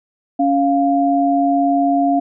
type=tone pair together; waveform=sine; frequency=279.6 / 698.5 Hz; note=C#4 / F5; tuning=+15 / 0 cents; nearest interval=octave + major third; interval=1585 cents; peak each=-15 dBFS; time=0.39-2.2 s; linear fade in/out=10 ms; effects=none